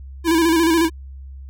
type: tone with vibrato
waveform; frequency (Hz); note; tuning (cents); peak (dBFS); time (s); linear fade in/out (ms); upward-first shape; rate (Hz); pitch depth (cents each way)
square; 329.6; E4; 0; -14; 0.24-0.9; 50; square; 14; 51
effects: added 67 Hz sine -33 dBFS peak until 1.49 s